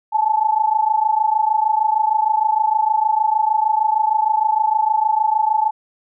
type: tone pair together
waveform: sine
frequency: 853.5 / 880 Hz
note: G#5 / A5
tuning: +47 / 0 cents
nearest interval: minor second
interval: 53 cents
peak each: -17 dBFS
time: 0.12-5.71 s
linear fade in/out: 20 ms
effects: none